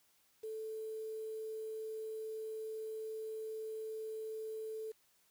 sine tone with quantisation, 438.8 Hz, A4, 5 cents flat, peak -40 dBFS, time 0.43-4.92 s, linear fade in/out 10 ms, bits 10, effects white hiss -72 dBFS RMS until 5.3 s

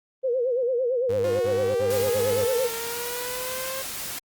sine tone with vibrato, 498 Hz, B4, 14 cents sharp, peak -21 dBFS, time 0.23-2.69 s, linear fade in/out 20 ms, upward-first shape sine, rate 8.9 Hz, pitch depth 110 cents each way
sawtooth tone bursts, 101.7 Hz, G#2, 36 cents flat, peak -28 dBFS, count 4, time 1.09-2.453 s, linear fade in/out 10 ms, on 310 ms, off 41 ms
sawtooth linear sweep, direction up, 352.1 to 534 Hz, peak -28 dBFS, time 1.24-3.82 s, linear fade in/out 2 ms
white noise, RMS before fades -33 dBFS, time 1.9-4.19 s, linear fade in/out 5 ms
effects Opus 32 kbps

